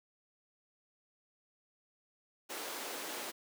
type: high-pass noise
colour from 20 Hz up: pink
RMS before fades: -42 dBFS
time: 2.49-3.32 s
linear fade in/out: 20 ms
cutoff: 300 Hz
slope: 24 dB/octave
effects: none